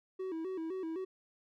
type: tone with vibrato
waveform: triangle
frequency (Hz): 349.2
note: F4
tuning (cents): 0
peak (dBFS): -34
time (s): 0.19-1.05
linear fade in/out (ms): 10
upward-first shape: square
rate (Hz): 3.9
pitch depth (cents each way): 130
effects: none